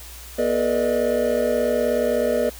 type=tone cluster; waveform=triangle; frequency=242.8 / 428.3 / 484.8 / 594 / 633 Hz; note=B3 / A4 / B4 / D5 / D#5; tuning=-29 / -47 / -32 / +20 / +30 cents; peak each=-25 / -24 / -21 / -21 / -25 dBFS; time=0.38-2.5 s; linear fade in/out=10 ms; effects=added 60 Hz sine -40 dBFS peak until 2.59 s + white hiss -41 dBFS RMS until 2.59 s